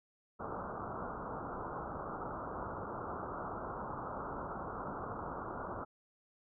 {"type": "low-pass noise", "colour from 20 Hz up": "white", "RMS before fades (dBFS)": -42, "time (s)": [0.39, 5.85], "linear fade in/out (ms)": 20, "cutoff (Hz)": 1400, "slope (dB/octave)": 96, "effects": []}